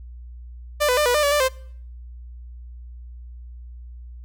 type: tone with pitch steps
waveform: sawtooth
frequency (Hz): 593 / 499.4 / 598 / 488.8 / 599 / 572 / 590 / 522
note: D5 / B4 / D5 / B4 / D5 / D5 / D5 / C5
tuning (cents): +17 / +19 / +31 / -18 / +34 / -46 / +8 / -4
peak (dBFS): -13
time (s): 0.8-1.488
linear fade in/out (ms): 20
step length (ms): 86
effects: noise-tail reverb RT60 0.6 s tail -23 dB re dry + added 60 Hz sine -36 dBFS peak until 4.24 s